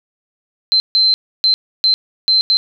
sine tone bursts at uneven times, 4100 Hz, C8, 36 cents flat, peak -9 dBFS, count 6, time 0.72-0.8 / 0.95-1.14 / 1.44-1.54 / 1.84-1.94 / 2.28-2.41 / 2.5-2.57 s, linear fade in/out 0 ms, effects none

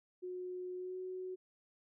sine tone with pitch glide, 363.8 to 370.2 Hz, F#4 to F#4, -29 to +1 cents, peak -40 dBFS, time 0.22-1.36 s, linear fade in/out 20 ms, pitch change +30 cents, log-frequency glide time 0.76-0.97 s, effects none

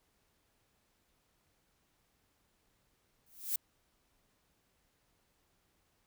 violet noise with exponential growth, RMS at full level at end -30 dBFS, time 3.26-3.56 s, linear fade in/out 5 ms, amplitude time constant 64 ms, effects pink hiss -75 dBFS RMS until 6.06 s

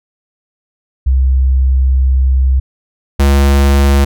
sine / square tone pair in turn, 65.41 / 69.62 Hz, C2 / C#2, 0 / +8 cents, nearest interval minor second, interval 108 cents, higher second, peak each -7 dBFS, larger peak neither, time 1.06-2.6 / 3.19-4.05 s, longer first, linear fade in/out 10 ms, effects none

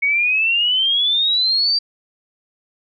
sine exponential sweep, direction up, 2217 to 4712 Hz, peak -14 dBFS, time 0.02-1.79 s, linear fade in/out 10 ms, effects none

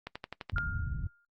click train, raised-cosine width 0.3 ms, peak -22 dBFS, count 7, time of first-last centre 0.07-0.583 s, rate 11.7 Hz
white low-pass noise, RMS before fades -35 dBFS, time 0.52-1.07 s, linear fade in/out 0 ms, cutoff 130 Hz, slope 24 dB/octave
sine tone with exponential decay, 1408 Hz, F6, 14 cents sharp, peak -29 dBFS, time 0.56-1.25 s, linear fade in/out 2 ms, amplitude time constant 150 ms
effects noise-tail reverb RT60 0.1 s tail -20 dB re dry + Opus 48 kbps

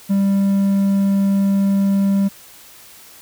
triangle tone, 197.1 Hz, G3, 10 cents sharp, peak -11 dBFS, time 0.09-2.29 s, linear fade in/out 20 ms, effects white hiss -43 dBFS RMS until 3.21 s

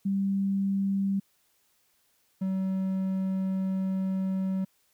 sine / triangle tone pair in turn, 196 / 189.98 Hz, G3 / F#3, 0 / +46 cents, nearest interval minor second, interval 54 cents, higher first, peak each -24 dBFS, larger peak neither, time 0.05-1.2 / 2.41-4.65 s, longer second, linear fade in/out 10 ms, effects white hiss -69 dBFS RMS until 4.93 s

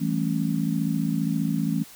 sine chord, A dominant seventh, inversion second, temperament just, 165 / 198 / 220 / 275 Hz, E3 / G3 / A3 / C#4, +2 / +18 / 0 / -14 cents, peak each -26 / -31 / -27 / -28 dBFS, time 0-1.84 s, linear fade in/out 20 ms, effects white hiss -47 dBFS RMS until 1.95 s

